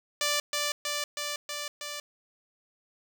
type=tone with echo; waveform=5% pulse; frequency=587.3 Hz; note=D5; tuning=in tune; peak=-14 dBFS; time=0.21-0.4 s; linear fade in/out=2 ms; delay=320 ms; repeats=5; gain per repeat=-2 dB; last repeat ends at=2 s; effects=none